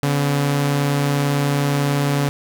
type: tone pair together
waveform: sawtooth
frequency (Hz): 142.7 / 254.3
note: D3 / C4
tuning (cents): -49 / -49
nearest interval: minor seventh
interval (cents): 1000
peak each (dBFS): -13 / -23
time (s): 0.03-2.29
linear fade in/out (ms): 0
effects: none